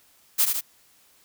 blue noise with echo, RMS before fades -19 dBFS, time 0.38-0.46 s, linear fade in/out 20 ms, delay 76 ms, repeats 2, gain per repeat -4 dB, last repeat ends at 0.612 s, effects white hiss -59 dBFS RMS until 1.24 s

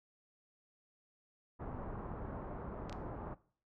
pink low-pass noise, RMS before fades -44 dBFS, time 1.59-3.35 s, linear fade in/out 20 ms, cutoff 1200 Hz, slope 24 dB/octave
clicks, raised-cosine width 0.2 ms, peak -30 dBFS, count 2, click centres 2.896 / 2.927 s
effects noise-tail reverb RT60 0.5 s tail -20 dB re dry

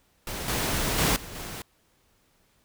pink noise with level steps, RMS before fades -34 / -27 / -23 / -41 / -37 dBFS, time 0.27-1.62 s, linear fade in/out 2 ms, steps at 0.48 / 0.98 / 1.16 / 1.35 s, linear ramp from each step 2 ms, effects pink hiss -66 dBFS RMS until 2.64 s

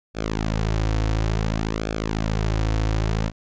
sawtooth tone with flanger, 54 Hz, A1, 32 cents flat, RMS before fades -23 dBFS, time 0.14-3.32 s, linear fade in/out 50 ms, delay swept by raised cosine 1 to 5 ms, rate 0.57 Hz, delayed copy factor -0.75, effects resampled to 16000 Hz

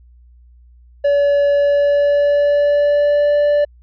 triangle tone with pitch glide, 571 to 584.7 Hz, D5 to D5, -49 to -8 cents, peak -9 dBFS, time 1.04-3.65 s, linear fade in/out 10 ms, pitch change +41 cents, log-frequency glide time 1.49-3.39 s, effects added 60 Hz sine -43 dBFS peak until 3.82 s + resampled to 11025 Hz

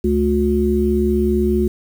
harmonic tone, 72.3 Hz, D2, 27 cents flat, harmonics 1 / 3 / 5, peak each -20 / -18 / -17 dBFS, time 0.04-1.68 s, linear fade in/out 5 ms, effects 7-bit

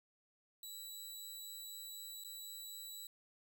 15% pulse tone with dropouts, 3938 Hz, B7, 6 cents flat, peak -40 dBFS, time 0.63-3.07 s, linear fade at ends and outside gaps 2 ms, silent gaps 2.238-2.246 s, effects none

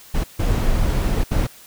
brown noise bursts at uneven times, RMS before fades -18 dBFS, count 3, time 0.14-0.24 / 0.39-1.24 / 1.31-1.47 s, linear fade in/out 10 ms, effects white hiss -45 dBFS RMS until 1.66 s

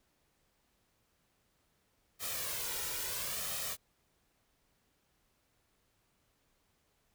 white noise with flanger, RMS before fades -38 dBFS, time 2.19-3.77 s, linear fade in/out 50 ms, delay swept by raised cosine 1.6 to 2.13 ms, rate 0.74 Hz, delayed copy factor +0.6, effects pink hiss -75 dBFS RMS until 7.14 s

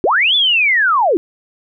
sine linear two-way sweep, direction up then down, 300.5 to 3520 to 300.5 Hz, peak -10 dBFS, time 0.04-1.17 s, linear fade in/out 0 ms, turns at 0.35 s, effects none

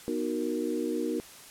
sine chord, B major seventh, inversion none, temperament equal, 246.9 / 311.1 / 370 / 466.2 Hz, B3 / D#4 / F#4 / A#4, 0 / 0 / 0 / 0 cents, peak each -34 / -32 / -34 / -34 dBFS, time 0.08-1.2 s, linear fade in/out 0 ms, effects white hiss -49 dBFS RMS until 1.5 s + low-pass 12000 Hz 12 dB/octave

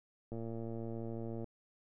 click train, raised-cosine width 2 ms, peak -30 dBFS, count 129, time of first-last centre 0.32-1.443 s, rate 114 Hz, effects none

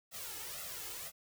white noise with flanger, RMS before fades -44 dBFS, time 0.11-1.12 s, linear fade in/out 50 ms, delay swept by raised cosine 1.5 to 2.36 ms, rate 2 Hz, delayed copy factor +0.8, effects none

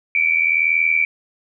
sine tone pair together, 2280 / 2361 Hz, C#7 / D7, +48 / +9 cents, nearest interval minor second, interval 61 cents, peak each -17 dBFS, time 0.15-1.05 s, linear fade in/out 2 ms, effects none

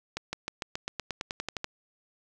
accelerating click train, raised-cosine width 0.2 ms, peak -15 dBFS, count 14, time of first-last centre 0.17-1.644 s, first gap 160 ms, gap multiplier 0.94, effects none

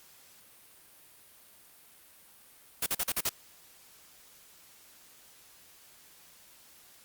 white noise bursts, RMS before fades -29 dBFS, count 6, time 2.82-3.293 s, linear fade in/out 5 ms, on 43 ms, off 43 ms, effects white hiss -57 dBFS RMS until 7.04 s + Opus 48 kbps

